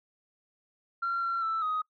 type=tone with pitch steps; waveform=sine; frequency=1373 / 1364 / 1324 / 1254 Hz; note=F6 / F6 / E6 / D#6; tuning=-30 / -41 / +7 / +13 cents; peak=-26 dBFS; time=1.02-1.82 s; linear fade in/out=10 ms; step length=200 ms; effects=noise-tail reverb RT60 0.1 s tail -25 dB re dry + tanh soft clip ceiling -24 dBFS